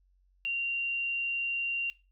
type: tone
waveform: sine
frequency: 2766 Hz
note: F7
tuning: 17 cents flat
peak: -29 dBFS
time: 0.45-1.9 s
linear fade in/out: 0 ms
effects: noise-tail reverb RT60 0.3 s tail -20 dB re dry + added 46 Hz sine -64 dBFS peak until 2.11 s